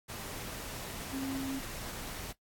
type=tone in noise; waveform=sine; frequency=268.8 Hz; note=C4; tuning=47 cents sharp; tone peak=-34 dBFS; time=1.12-1.6 s; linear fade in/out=20 ms; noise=pink; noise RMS=-42 dBFS; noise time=0.08-2.33 s; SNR=+5 dB; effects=noise-tail reverb RT60 0.1 s tail -17 dB re dry + AAC 64 kbps